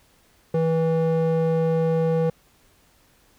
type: tone with band-pass filter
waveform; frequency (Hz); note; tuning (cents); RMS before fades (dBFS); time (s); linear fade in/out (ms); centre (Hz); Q
square; 162.7; E3; -22; -21; 0.54-2.3; 5; 370; 7.5
effects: pink hiss -59 dBFS RMS until 3.38 s